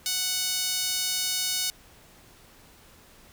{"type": "tone with high-pass filter", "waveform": "sawtooth", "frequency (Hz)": 740, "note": "F#5", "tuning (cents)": 0, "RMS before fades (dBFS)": -28, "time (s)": [0.06, 1.7], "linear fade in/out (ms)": 0, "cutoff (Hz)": 4300, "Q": 1.2, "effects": ["pink hiss -54 dBFS RMS until 3.32 s"]}